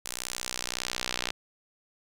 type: tone with band-pass filter sweep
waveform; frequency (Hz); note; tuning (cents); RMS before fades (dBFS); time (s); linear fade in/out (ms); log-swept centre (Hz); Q
sawtooth; 61.8; B1; +2; -35; 0.05-1.31; 5; 8700 to 3700; 1
effects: none